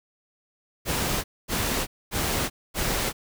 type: noise bursts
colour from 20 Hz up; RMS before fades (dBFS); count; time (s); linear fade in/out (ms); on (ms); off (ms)
pink; -26; 4; 0.85-3.13; 50; 390; 240
effects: none